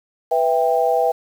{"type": "chord", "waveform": "sine", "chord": "E minor", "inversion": "second", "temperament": "just", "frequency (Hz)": [494.4, 659.3, 791.1], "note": ["B4", "E5", "G5"], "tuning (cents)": [2, 0, 16], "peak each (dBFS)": -19, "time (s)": [0.31, 1.12], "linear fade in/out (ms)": 10, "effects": ["7-bit"]}